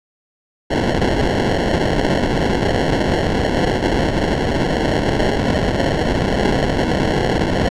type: noise with sample-and-hold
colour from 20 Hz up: white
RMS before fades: -17 dBFS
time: 0.7-7.69 s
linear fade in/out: 10 ms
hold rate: 1225 Hz
effects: low-pass 5000 Hz 12 dB/octave